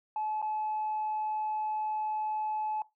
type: tone with dropouts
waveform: sine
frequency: 859 Hz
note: A5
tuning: 42 cents flat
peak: -29 dBFS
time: 0.16-2.82 s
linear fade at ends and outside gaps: 2 ms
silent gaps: 0.417-0.425 s
effects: noise-tail reverb RT60 0.2 s tail -20 dB re dry + tanh soft clip ceiling -26 dBFS